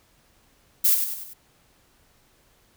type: noise with echo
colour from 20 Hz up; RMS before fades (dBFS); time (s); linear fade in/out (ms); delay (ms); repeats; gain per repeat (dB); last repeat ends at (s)
violet; -18; 0.84-0.95; 10; 97; 4; -6; 1.338
effects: pink hiss -61 dBFS RMS until 2.76 s